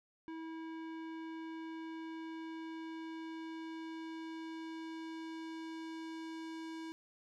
square tone with low-pass filter sweep, 323.8 Hz, E4, 31 cents flat, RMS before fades -45 dBFS, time 0.28-6.92 s, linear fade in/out 0 ms, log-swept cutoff 2200 to 6100 Hz, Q 0.79, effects none

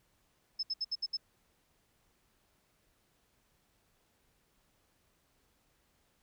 sine tone bursts, 5220 Hz, E8, 18 cents flat, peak -31 dBFS, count 6, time 0.59-1.171 s, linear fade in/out 10 ms, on 41 ms, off 67 ms, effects pink hiss -73 dBFS RMS until 6.22 s

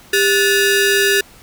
sawtooth ring-modulated tone, 1069 Hz, C6, 37 cents sharp, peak -5 dBFS, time 0.13-1.21 s, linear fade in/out 5 ms, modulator 671 Hz, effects pink hiss -44 dBFS RMS until 1.42 s

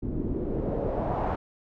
pink noise with low-pass filter sweep, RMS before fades -29 dBFS, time 0.02-1.36 s, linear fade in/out 10 ms, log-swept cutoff 240 to 980 Hz, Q 2.3, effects none

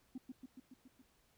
sine tone with echo, 256.7 Hz, C4, 33 cents flat, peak -40 dBFS, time 0.15-0.18 s, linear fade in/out 5 ms, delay 140 ms, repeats 6, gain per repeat -3 dB, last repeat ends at 1.02 s, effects tanh soft clip ceiling -39 dBFS + pink hiss -73 dBFS RMS until 1.37 s

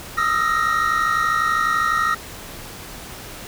triangle tone cluster, 1237 / 1289 / 1357 / 1871 Hz, D#6 / E6 / E6 / A#6, -10 / -39 / +50 / +6 cents, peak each -21 dBFS, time 0.17-2.15 s, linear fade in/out 10 ms, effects pink hiss -36 dBFS RMS until 3.47 s

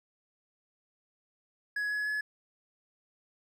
triangle tone with pitch steps, 1678 / 1690.6 / 1703.4 Hz, G#6 / G#6 / G#6, +17 / +30 / +43 cents, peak -28 dBFS, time 1.76-2.21 s, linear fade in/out 5 ms, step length 150 ms, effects none

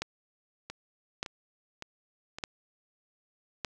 two click trains, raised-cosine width 0.2 ms, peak -22 / -15 dBFS, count 4 / 4, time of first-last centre 0.7-2.385 / 0.02-3.648 s, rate 1.78 / 0.827 Hz, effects none

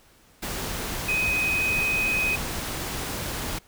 sine tone in noise, 2513 Hz, D#7, 17 cents sharp, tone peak -22 dBFS, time 1.08-2.36 s, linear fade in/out 10 ms, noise pink, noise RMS -31 dBFS, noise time 0.42-3.59 s, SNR +6 dB, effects pink hiss -57 dBFS RMS until 3.67 s

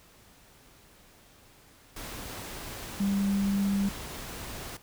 sine tone in noise, 198.4 Hz, G3, 21 cents sharp, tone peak -24 dBFS, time 3-3.89 s, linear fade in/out 5 ms, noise pink, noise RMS -40 dBFS, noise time 1.96-4.77 s, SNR +13 dB, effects pink hiss -57 dBFS RMS until 4.82 s

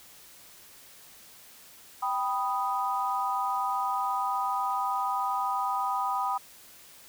sine chord, G augmented, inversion none, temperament equal, 784 / 987.8 / 1244.5 Hz, G5 / B5 / D#6, 0 / 0 / 0 cents, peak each -31 / -30 / -31 dBFS, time 2.02-6.38 s, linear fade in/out 10 ms, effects white hiss -52 dBFS RMS until 7.08 s

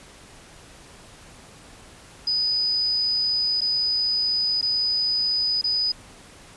sine tone with dropouts, 4978 Hz, D#8, in tune, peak -20 dBFS, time 2.27-5.92 s, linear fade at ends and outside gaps 5 ms, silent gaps 3.608-3.616 / 4.613-4.626 / 5.614-5.64 s, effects pink hiss -47 dBFS RMS until 6.56 s + resampled to 24000 Hz

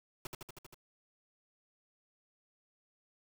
pink noise with echo, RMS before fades -42 dBFS, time 0.25-0.27 s, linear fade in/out 2 ms, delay 79 ms, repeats 6, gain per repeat -2 dB, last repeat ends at 0.744 s, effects none

